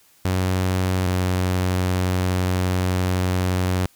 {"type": "tone pair in turn", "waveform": "sawtooth", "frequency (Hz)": [92.8, 91.73], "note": ["F#2", "F#2"], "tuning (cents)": [6, -14], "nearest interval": "unison", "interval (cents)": 20, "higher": "first", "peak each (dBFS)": -15, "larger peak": "neither", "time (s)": [[0.25, 1.07], [1.07, 3.86]], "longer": "second", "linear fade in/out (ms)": 0, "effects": ["white hiss -56 dBFS RMS until 3.95 s"]}